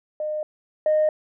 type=tone pair in turn; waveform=sine; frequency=610 / 615.7 Hz; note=D#5 / D#5; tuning=-34 / -18 cents; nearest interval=unison; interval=16 cents; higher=second; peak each=-24 / -15 dBFS; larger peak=second; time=0.2-0.43 / 0.86-1.09 s; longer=neither; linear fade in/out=2 ms; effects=tanh soft clip ceiling -13 dBFS